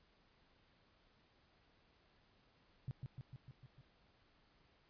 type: tone with echo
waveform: sine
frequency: 130.4 Hz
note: C3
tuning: 5 cents flat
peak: -39 dBFS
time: 2.88-2.91 s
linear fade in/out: 0 ms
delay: 150 ms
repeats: 6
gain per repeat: -3 dB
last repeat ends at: 3.81 s
effects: pink hiss -72 dBFS RMS until 4.89 s + resampled to 11025 Hz